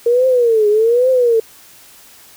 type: tone with vibrato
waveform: sine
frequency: 464.8 Hz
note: A#4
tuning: 5 cents flat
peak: -9 dBFS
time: 0.06-1.4 s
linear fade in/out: 5 ms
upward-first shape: triangle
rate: 1.2 Hz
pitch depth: 210 cents each way
effects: white hiss -43 dBFS RMS until 2.36 s